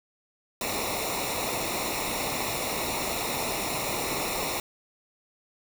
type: noise with comb filter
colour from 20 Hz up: pink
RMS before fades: -30 dBFS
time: 0.61-4.6 s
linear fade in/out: 2 ms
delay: 0.63 ms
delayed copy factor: -0.8
effects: none